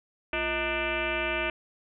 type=tone with frequency modulation; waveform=sine; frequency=1494 Hz; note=F#6; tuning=16 cents sharp; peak=-26 dBFS; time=0.33-1.5 s; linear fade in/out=2 ms; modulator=287 Hz; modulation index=4.5; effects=none